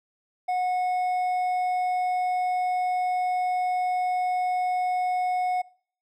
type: tone with hard clipping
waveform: triangle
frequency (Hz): 730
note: F#5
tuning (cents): -24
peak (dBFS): -24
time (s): 0.48-5.62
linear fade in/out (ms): 10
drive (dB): 7
effects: noise-tail reverb RT60 0.5 s tail -22 dB re dry